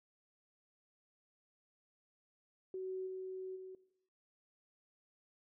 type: tone with level steps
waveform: sine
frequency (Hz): 375.2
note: F#4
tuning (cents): +24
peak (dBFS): -39 / -42 / -48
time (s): 2.74-3.75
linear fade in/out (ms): 2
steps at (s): 3.06 / 3.55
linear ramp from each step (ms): 20
effects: noise-tail reverb RT60 0.8 s tail -17 dB re dry